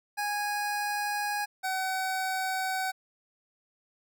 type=tone pair in turn; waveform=25% pulse; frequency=826 / 756.4 Hz; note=G#5 / F#5; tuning=-10 / +38 cents; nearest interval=major second; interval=152 cents; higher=first; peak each=-25 dBFS; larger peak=neither; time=0.17-1.46 / 1.63-2.92 s; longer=neither; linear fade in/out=20 ms; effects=none